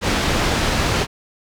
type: low-pass noise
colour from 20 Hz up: pink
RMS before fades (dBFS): -19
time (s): 0.01-1.07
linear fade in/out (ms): 50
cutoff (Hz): 5500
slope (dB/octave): 12
effects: none